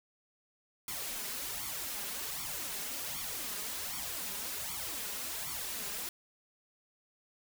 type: noise with flanger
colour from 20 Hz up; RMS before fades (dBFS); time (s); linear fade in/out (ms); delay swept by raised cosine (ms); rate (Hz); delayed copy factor
white; -39; 0.88-6.09; 2; 0.88 to 4.98; 1.3; +0.75
effects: none